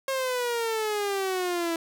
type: exponential sweep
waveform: sawtooth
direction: down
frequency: 541 to 329.2 Hz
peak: -22 dBFS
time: 0.08-1.76 s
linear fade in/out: 2 ms
effects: none